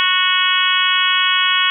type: harmonic tone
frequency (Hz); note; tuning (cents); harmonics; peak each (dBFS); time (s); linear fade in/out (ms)
368.1; F#4; -9; 3 / 4 / 5 / 6 / 7 / 8 / 9; -20 / -21 / -22 / -22 / -22 / -19 / -19; 0-1.7; 0
effects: none